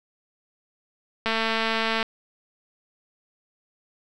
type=click train; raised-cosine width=0.3 ms; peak=-9 dBFS; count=173; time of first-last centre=1.26-2.028 s; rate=224 Hz; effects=none